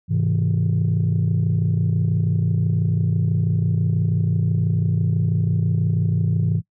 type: chord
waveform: sine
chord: Ab augmented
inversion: none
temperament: just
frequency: 103.83 / 129.78 / 162.23 Hz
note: Ab2 / C3 / E3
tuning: 0 / -14 / -27 cents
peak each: -19 / -22 / -19 dBFS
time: 0.08-6.62 s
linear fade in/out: 50 ms
effects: noise-tail reverb RT60 0.1 s tail -23 dB re dry + tanh soft clip ceiling -12 dBFS